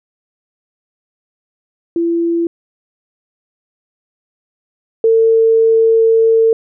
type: tone pair in turn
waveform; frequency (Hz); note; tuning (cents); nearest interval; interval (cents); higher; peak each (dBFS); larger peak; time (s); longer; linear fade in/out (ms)
sine; 337.5 / 450.5; E4 / A4; +41 / +41; perfect fourth; 500; second; -12 / -7; second; 1.96-2.47 / 5.04-6.53; second; 2
effects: none